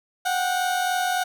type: tone pair together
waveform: 30% pulse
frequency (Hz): 730 / 773.4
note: F#5 / G5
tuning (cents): -24 / -24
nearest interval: minor second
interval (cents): 100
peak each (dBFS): -20 / -26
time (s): 0.25-1.24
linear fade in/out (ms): 10
effects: none